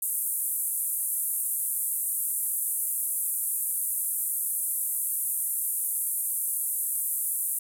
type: band-pass noise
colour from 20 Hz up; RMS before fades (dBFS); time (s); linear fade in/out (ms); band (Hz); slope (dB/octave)
pink; -29; 0.02-7.59; 5; 9000 to 14000; 48
effects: none

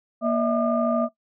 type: tone cluster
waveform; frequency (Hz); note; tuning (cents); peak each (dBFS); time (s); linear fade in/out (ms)
sine; 235.6 / 600 / 653 / 1206; A#3 / D5 / E5 / D6; +19 / +37 / -17 / +46; -23 / -28 / -22 / -29; 0.21-1.09; 50
effects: noise-tail reverb RT60 0.1 s tail -17 dB re dry + tanh soft clip ceiling -9 dBFS

